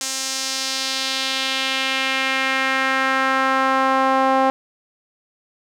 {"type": "tone with band-pass filter sweep", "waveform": "sawtooth", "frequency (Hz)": 265.5, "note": "C4", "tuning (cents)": 25, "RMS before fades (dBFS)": -20, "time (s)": [0.01, 4.5], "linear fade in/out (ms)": 0, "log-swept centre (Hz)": [6800, 830], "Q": 1.7, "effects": []}